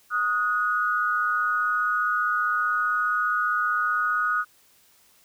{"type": "tone pair together", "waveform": "sine", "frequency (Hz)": [1242.8, 1458], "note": ["D#6", "F#6"], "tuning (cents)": [-2, -26], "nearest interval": "minor third", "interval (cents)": 276, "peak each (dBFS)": -24, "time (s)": [0.1, 4.45], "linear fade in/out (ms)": 50, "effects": ["white hiss -59 dBFS RMS until 5.24 s"]}